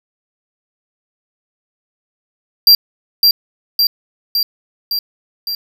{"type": "tone with echo", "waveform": "square", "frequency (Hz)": 4738, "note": "D8", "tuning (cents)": 14, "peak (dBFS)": -4, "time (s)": [2.67, 2.75], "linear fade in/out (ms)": 2, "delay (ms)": 560, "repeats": 5, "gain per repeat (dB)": -3, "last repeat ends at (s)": 5.55, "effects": ["7-bit"]}